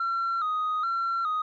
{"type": "tone with vibrato", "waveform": "sine", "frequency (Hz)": 1303, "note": "E6", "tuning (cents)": -20, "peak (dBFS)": -23, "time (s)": [0, 1.42], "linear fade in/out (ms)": 5, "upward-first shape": "square", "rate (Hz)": 1.2, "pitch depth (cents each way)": 74, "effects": ["tanh soft clip ceiling -23 dBFS"]}